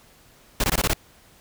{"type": "noise bursts", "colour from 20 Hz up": "pink", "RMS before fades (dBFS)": -21, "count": 6, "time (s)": [0.6, 0.934], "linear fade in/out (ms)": 2, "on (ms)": 39, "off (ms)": 20, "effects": ["pink hiss -54 dBFS RMS until 1.4 s"]}